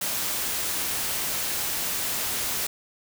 white noise, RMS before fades -28 dBFS, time 0.01-2.67 s, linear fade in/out 5 ms, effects none

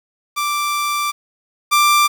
sawtooth tone pair in turn, 1174.7 / 1180.9 Hz, D6 / D6, 0 / +9 cents, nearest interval unison, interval 9 cents, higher second, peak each -14 / -7 dBFS, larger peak second, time 0.36-1.12 / 1.71-2.08 s, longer first, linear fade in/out 20 ms, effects 7-bit

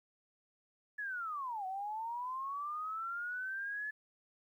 sine linear two-way sweep, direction down then up, 1726 to 740 to 1726 Hz, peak -37 dBFS, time 0.98-3.91 s, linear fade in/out 10 ms, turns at 1.66 s, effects 12-bit

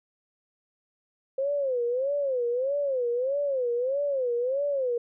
sine tone with vibrato, 523.3 Hz, C5, in tune, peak -24 dBFS, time 1.38-4.98 s, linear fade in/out 5 ms, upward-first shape sine, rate 1.6 Hz, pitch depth 170 cents each way, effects none

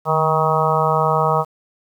harmonic tone with a mistuned harmonic, 158.2 Hz, D#3, 29 cents sharp, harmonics 1 / 3 / 4 / 5 / 6 / 7 / 8, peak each -22 / -22 / -22 / -22 / -22 / -22 / -22 dBFS, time 0.05-1.45 s, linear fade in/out 50 ms, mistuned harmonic 1, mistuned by -61 cents, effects 8-bit

